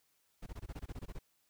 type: noise bursts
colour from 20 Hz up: brown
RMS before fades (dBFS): -43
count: 12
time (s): 0.42-1.191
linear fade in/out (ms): 10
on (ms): 45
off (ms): 21
effects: white hiss -75 dBFS RMS until 1.49 s